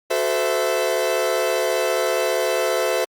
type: chord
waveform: 40% pulse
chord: F# half-diminished seventh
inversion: none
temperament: equal with one note detuned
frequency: 370 / 440 / 514.9 / 659.3 Hz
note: F#4 / A4 / C5 / E5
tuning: 0 / 0 / -28 / 0 cents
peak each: -26 / -25 / -22 / -23 dBFS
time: 0.1-3.05 s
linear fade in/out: 10 ms
effects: Opus 48 kbps